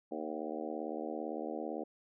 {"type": "harmonic tone with a mistuned harmonic", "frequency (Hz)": 77.78, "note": "D#2", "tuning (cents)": 0, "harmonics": [3, 4, 5, 6, 7, 8, 9, 10], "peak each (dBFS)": [-45, -42, -45, -44, -44, -48, -47, -49], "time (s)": [0.11, 1.84], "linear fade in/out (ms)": 10, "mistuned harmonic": 9, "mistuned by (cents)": 25, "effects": []}